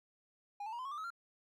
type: tone with pitch steps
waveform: triangle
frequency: 816 / 879.6 / 948.2 / 1022.2 / 1101.9 / 1187.8 / 1280.4 / 1380.3 Hz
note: G#5 / A5 / A#5 / C6 / C#6 / D6 / D#6 / F6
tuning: -31 / -1 / +29 / -41 / -11 / +19 / +49 / -21 cents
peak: -38 dBFS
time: 0.6-1.104 s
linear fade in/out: 5 ms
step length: 63 ms
effects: none